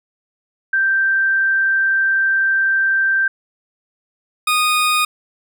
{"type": "tone pair in turn", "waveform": ["sine", "20% pulse"], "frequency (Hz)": [1568, 1237], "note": ["G6", "D#6"], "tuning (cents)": [0, -10], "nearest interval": "major third", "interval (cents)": 410, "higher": "first", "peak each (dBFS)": [-13, -9], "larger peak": "second", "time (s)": [[0.73, 3.28], [4.47, 5.05]], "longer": "first", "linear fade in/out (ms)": 5, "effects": []}